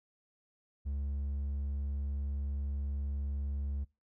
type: tone with hard clipping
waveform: sine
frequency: 70.2 Hz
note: C#2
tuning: 22 cents sharp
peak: -34 dBFS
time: 0.85-3.85 s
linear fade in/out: 20 ms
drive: 3 dB
effects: noise-tail reverb RT60 0.3 s tail -25 dB re dry